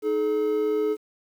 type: tone pair together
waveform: triangle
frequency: 311.1 / 427.9 Hz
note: D#4 / A4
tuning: 0 / -48 cents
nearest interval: tritone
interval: 552 cents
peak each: -27 / -20 dBFS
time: 0.02-0.97 s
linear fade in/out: 50 ms
effects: 9-bit